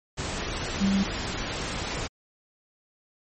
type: tone in noise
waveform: sine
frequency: 196 Hz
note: G3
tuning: in tune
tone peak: -20 dBFS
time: 0.8-1.04 s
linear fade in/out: 20 ms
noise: pink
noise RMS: -31 dBFS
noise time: 0.17-2.08 s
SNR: +8 dB
effects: MP3 32 kbps